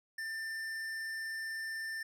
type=tone with tanh clipping; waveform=sine; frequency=1788 Hz; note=A6; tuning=27 cents sharp; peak=-39 dBFS; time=0.18-2.03 s; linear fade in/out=5 ms; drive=14 dB; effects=none